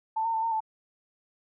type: tone with pitch steps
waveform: sine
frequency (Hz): 885 / 912 / 889 / 914 / 878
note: A5 / A#5 / A5 / A#5 / A5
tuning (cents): +10 / -38 / +18 / -34 / -4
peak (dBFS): -25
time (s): 0.16-0.605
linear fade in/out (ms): 10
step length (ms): 89
effects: none